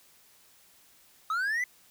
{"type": "linear sweep", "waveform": "triangle", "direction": "up", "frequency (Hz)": [1246, 2038], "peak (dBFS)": -25, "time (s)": [1.3, 1.64], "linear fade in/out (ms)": 2, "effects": ["white hiss -60 dBFS RMS until 1.9 s"]}